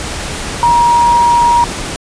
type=tone in noise; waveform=sine; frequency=949 Hz; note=A#5; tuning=31 cents sharp; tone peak=-6 dBFS; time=0.63-1.64 s; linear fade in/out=0 ms; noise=pink; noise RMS=-21 dBFS; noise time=0-1.96 s; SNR=+12 dB; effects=resampled to 22050 Hz